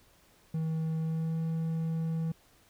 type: tone with pitch glide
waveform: triangle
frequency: 160.2 to 162.44 Hz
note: E3 to E3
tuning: -49 to -25 cents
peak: -27 dBFS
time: 0.54-2.32 s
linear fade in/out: 5 ms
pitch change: +24 cents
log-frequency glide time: 0.98-1.39 s
effects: pink hiss -63 dBFS RMS until 2.69 s